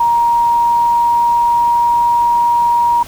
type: tone with pitch glide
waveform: sine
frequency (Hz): 941 to 948.6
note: A#5 to A#5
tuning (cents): +16 to +30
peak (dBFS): -9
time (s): 0-3.03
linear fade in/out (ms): 5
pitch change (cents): +14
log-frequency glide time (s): 0.12-2.02
effects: pink hiss -35 dBFS RMS until 3.07 s